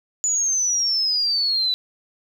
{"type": "exponential sweep", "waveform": "sine", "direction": "down", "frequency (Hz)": [6990, 3948], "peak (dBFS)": -18, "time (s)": [0.24, 1.74], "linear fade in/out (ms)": 0, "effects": ["8-bit"]}